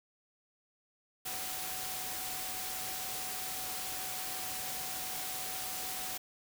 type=tone in noise; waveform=sine; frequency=749 Hz; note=F#5; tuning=21 cents sharp; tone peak=-47 dBFS; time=1.25-6.18 s; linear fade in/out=10 ms; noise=white; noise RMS=-39 dBFS; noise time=1.25-6.18 s; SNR=-11 dB; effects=none